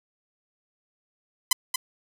5% pulse tone with echo, 1013 Hz, B5, 44 cents sharp, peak -4 dBFS, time 1.51-1.53 s, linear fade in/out 5 ms, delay 230 ms, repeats 1, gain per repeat -7 dB, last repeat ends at 1.76 s, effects none

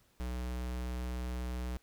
square tone, 61.74 Hz, B1, in tune, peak -36 dBFS, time 0.2-1.77 s, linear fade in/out 0 ms, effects pink hiss -69 dBFS RMS until 1.82 s

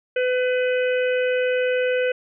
harmonic tone with a mistuned harmonic, 503 Hz, B4, 32 cents sharp, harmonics 1 / 3 / 4 / 5 / 6, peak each -19 / -28 / -35 / -31 / -37 dBFS, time 0.16-2.12 s, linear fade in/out 5 ms, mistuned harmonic 6, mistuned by -18 cents, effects none

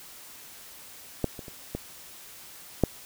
clicks, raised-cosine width 2 ms, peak -11 / -25 / -28 / -17 / -6 dBFS, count 5, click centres 1.243 / 1.392 / 1.482 / 1.75 / 2.837 s, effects white hiss -47 dBFS RMS until 3.05 s

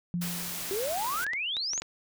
sine tone with exponential decay, 174.61 Hz, F3, in tune, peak -26 dBFS, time 0.14-0.93 s, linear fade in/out 0 ms, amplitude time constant 170 ms
white noise, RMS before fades -36 dBFS, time 0.21-1.25 s, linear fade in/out 10 ms
sine exponential sweep, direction up, 371.7 to 7060 Hz, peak -29 dBFS, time 0.71-1.8 s, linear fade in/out 0 ms
clicks, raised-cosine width 0.2 ms, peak -21 dBFS, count 7, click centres 1.046 / 1.266 / 1.334 / 1.568 / 1.734 / 1.778 / 1.82 s
effects none

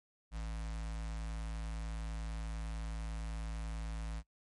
square tone with notch filter, 54.5 Hz, A1, 16 cents flat, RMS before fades -40 dBFS, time 0.31-4.23 s, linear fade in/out 50 ms, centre 380 Hz, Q 1, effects noise-tail reverb RT60 0.1 s tail -22 dB re dry + MP3 48 kbps

